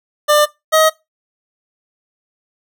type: tone pair in turn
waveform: 25% pulse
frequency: 596 / 631.4 Hz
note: D5 / D#5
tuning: +25 / +25 cents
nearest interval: minor second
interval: 100 cents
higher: second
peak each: -5 dBFS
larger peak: neither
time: 0.28-0.46 / 0.72-0.9 s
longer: neither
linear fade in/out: 20 ms
effects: noise-tail reverb RT60 0.2 s tail -20 dB re dry